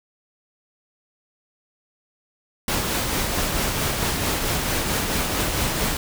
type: noise with tremolo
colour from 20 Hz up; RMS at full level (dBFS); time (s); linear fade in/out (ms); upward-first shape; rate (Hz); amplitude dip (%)
pink; -22; 2.68-5.97; 2; triangle; 4.5; 35
effects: none